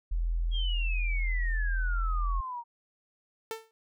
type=tone; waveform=sine; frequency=42 Hz; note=E1; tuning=33 cents sharp; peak=-26 dBFS; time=0.11-2.41 s; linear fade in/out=10 ms
type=exponential sweep; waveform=sine; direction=down; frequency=3300 to 928 Hz; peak=-34 dBFS; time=0.51-2.64 s; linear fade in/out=50 ms
type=tone with exponential decay; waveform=sawtooth; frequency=446.3 Hz; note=A4; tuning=25 cents sharp; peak=-27 dBFS; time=3.51-3.71 s; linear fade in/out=0 ms; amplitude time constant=43 ms
effects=none